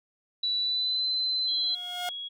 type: tone with pitch glide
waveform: sine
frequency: 3947 to 4058 Hz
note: B7 to B7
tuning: -2 to +46 cents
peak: -25 dBFS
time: 0.43-1.75 s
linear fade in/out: 5 ms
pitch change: +48 cents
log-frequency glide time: 0.59-1.05 s
type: tone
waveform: sine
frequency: 3322 Hz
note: G#7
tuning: in tune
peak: -34 dBFS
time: 1.47-2.29 s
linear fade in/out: 20 ms
type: tone with exponential growth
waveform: sawtooth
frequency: 715 Hz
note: F5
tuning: 41 cents sharp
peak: -25 dBFS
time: 1.49-2.09 s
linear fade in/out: 1 ms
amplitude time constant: 130 ms
effects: none